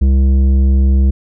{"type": "tone with tanh clipping", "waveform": "sine", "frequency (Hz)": 66.8, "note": "C2", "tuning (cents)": 36, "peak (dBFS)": -9, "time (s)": [0.01, 1.11], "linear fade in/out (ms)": 10, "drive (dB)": 10, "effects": []}